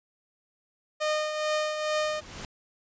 sawtooth tone with tremolo, 612 Hz, D#5, 29 cents flat, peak -20 dBFS, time 1-2.21 s, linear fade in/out 20 ms, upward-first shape triangle, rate 2.3 Hz, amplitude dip 55%
pink noise with exponential growth, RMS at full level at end -37 dBFS, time 1.62-2.45 s, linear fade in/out 1 ms, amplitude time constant 180 ms
effects resampled to 16000 Hz

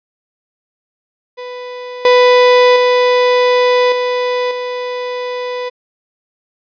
35% pulse tone with level steps, 496 Hz, B4, 7 cents sharp, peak -23 / -4 / -7 / -12 / -17 dBFS, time 1.37-5.7 s, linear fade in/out 20 ms, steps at 2.05 / 2.76 / 3.92 / 4.51 s, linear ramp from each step 2 ms, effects resampled to 11025 Hz

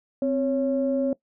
sine tone pair together, 261.5 / 554.4 Hz, C4 / C#5, -1 / 0 cents, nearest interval octave + minor second, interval 1301 cents, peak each -23 dBFS, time 0.22-1.13 s, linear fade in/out 2 ms, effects noise-tail reverb RT60 0.1 s tail -20 dB re dry + tanh soft clip ceiling -13 dBFS

